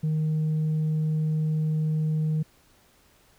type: tone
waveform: sine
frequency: 155.56 Hz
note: D#3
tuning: in tune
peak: -20 dBFS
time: 0.03-2.43 s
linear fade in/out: 10 ms
effects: tanh soft clip ceiling -21 dBFS + pink hiss -60 dBFS RMS until 3.38 s